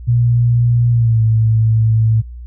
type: tone with pitch glide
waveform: sine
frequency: 119.4 to 111.4 Hz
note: A#2 to A2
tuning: +42 to +22 cents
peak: -9 dBFS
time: 0.07-2.22 s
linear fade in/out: 20 ms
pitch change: -120 cents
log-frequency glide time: 0.9-1.21 s
effects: added 60 Hz sine -28 dBFS peak until 2.46 s